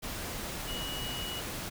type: tone in noise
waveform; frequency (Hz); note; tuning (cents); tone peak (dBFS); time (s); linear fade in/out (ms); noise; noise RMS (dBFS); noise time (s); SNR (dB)
sine; 2925; F#7; -21; -38; 0.67-1.41; 20; pink; -38; 0.02-1.7; -3
effects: none